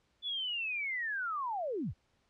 sine linear sweep, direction down, 3487 to 39.96 Hz, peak -33 dBFS, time 0.22-1.94 s, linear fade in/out 50 ms, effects pink hiss -74 dBFS RMS until 2.29 s + low-pass 6000 Hz 12 dB/octave

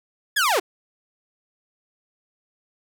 sawtooth linear sweep, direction down, 1760 to 311.1 Hz, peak -14 dBFS, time 0.36-0.6 s, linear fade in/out 10 ms, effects none

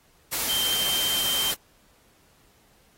sine tone in noise, 3136 Hz, G7, in tune, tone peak -24 dBFS, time 0.48-1.52 s, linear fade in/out 20 ms, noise white, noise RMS -28 dBFS, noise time 0.31-1.55 s, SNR +1 dB, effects pink hiss -61 dBFS RMS until 2.97 s + AAC 48 kbps

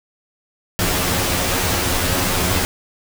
pink noise with comb filter, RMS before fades -19 dBFS, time 0.79-2.65 s, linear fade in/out 0 ms, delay 11 ms, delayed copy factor +0.8, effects none

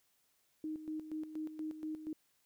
sine tone with tremolo, 311.1 Hz, D#4, in tune, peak -37 dBFS, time 0.64-2.13 s, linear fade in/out 2 ms, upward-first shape square, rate 4.2 Hz, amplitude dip 65%, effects white hiss -75 dBFS RMS until 2.45 s

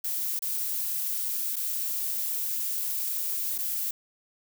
violet noise with dropouts, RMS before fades -30 dBFS, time 0.04-3.91 s, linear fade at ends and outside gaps 5 ms, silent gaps 0.392-0.421 / 1.559-1.564 / 3.58-3.585 s, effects none

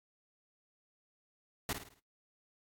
pink noise with echo, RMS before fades -35 dBFS, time 1.69-1.73 s, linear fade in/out 2 ms, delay 53 ms, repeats 5, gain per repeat -7 dB, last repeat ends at 1.995 s, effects noise-tail reverb RT60 0.2 s tail -21 dB re dry + AAC 64 kbps

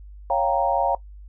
sine chord, G half-diminished seventh, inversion second, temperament equal, 554.4 / 698.5 / 784 / 932.3 Hz, Db5 / F5 / G5 / Bb5, 0 / 0 / 0 / 0 cents, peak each -24 dBFS, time 0.3-0.95 s, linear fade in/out 2 ms, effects noise-tail reverb RT60 0.1 s tail -18 dB re dry + added 50 Hz sine -39 dBFS peak until 1.28 s

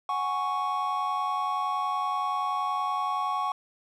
triangle chord, F# suspended second, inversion none, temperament equal, 740 / 830.6 / 1108.7 Hz, F#5 / G#5 / C#6, 0 / 0 / 0 cents, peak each -31 / -31 / -26 dBFS, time 0.09-3.52 s, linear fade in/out 2 ms, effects none

